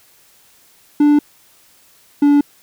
triangle tone pair in turn, 293.7 / 288.3 Hz, D4 / D4, 0 / -32 cents, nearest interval unison, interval 32 cents, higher first, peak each -6 dBFS, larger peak neither, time 1-1.19 / 2.22-2.41 s, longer neither, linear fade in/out 5 ms, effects white hiss -51 dBFS RMS until 2.62 s

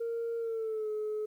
sine tone with pitch glide, 463.1 to 427.1 Hz, A#4 to G#4, -11 to +48 cents, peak -30 dBFS, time 0-1.26 s, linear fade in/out 10 ms, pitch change -141 cents, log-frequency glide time 0.38-0.89 s, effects tanh soft clip ceiling -29 dBFS + 11-bit

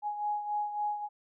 sine beating tone pair, 833 / 836.6 Hz, G#5 / G#5, +5 / +12 cents, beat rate 3.6 Hz, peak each -31 / -38 dBFS, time 0.02-1.09 s, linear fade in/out 50 ms, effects none

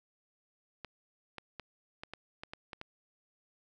clicks, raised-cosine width 0.3 ms, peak -26 dBFS, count 9, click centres 0.847 / 1.383 / 1.597 / 2.035 / 2.136 / 2.435 / 2.535 / 2.732 / 2.814 s, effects none

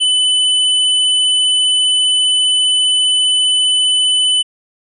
square tone, 3005 Hz, F#7, 26 cents sharp, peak -11 dBFS, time 0-4.43 s, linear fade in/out 20 ms, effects resampled to 24000 Hz

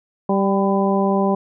harmonic tone with a mistuned harmonic, 195.8 Hz, G3, 2 cents flat, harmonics 1 / 2 / 3 / 4 / 5, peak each -18 / -21 / -23 / -24 / -25 dBFS, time 0.29-1.35 s, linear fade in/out 5 ms, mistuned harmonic 5, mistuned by +37 cents, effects none

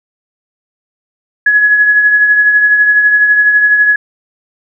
sine tone with tremolo, 1686 Hz, G#6, 26 cents sharp, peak -3 dBFS, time 1.46-3.96 s, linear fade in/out 5 ms, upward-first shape triangle, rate 12 Hz, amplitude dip 50%, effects none

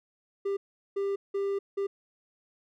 triangle tone bursts at uneven times, 396.7 Hz, G4, 21 cents sharp, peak -25 dBFS, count 4, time 0.45-0.57 / 0.96-1.16 / 1.34-1.59 / 1.77-1.87 s, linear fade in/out 10 ms, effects none

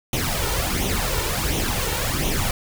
pink noise with flanger, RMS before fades -23 dBFS, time 0.13-2.51 s, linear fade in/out 2 ms, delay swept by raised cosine 0.31 to 2.21 ms, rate 1.4 Hz, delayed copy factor +0.65, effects none

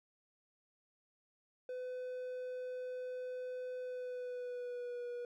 triangle tone with pitch glide, 504 to 484.3 Hz, B4 to B4, +35 to -34 cents, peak -38 dBFS, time 1.69-5.25 s, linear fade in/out 2 ms, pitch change -69 cents, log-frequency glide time 3.8-5.08 s, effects none

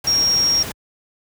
sine tone in noise, 5588 Hz, F8, in tune, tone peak -14 dBFS, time 0.07-0.63 s, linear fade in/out 5 ms, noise pink, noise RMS -29 dBFS, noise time 0.04-0.72 s, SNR +12 dB, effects high-pass 60 Hz 12 dB/octave

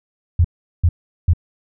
sine tone bursts, 85.2 Hz, F2, 42 cents flat, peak -9 dBFS, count 3, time 0.39-1.335 s, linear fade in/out 5 ms, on 55 ms, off 390 ms, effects none

